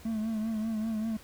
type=tone with vibrato; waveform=triangle; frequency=219.9 Hz; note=A3; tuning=1 cent flat; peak=-27 dBFS; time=0.05-1.17 s; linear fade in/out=5 ms; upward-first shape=triangle; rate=5.1 Hz; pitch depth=62 cents each way; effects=added 76 Hz sine -56 dBFS peak until 1.23 s + pink hiss -53 dBFS RMS until 1.23 s